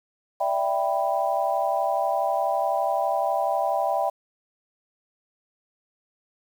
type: chord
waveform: sine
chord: E minor seventh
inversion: third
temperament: equal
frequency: 587.3 / 659.3 / 784 / 987.8 Hz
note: D5 / E5 / G5 / B5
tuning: 0 / 0 / 0 / 0 cents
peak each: -28 / -26 / -25 / -30 dBFS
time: 0.4-4.1 s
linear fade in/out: 10 ms
effects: 8-bit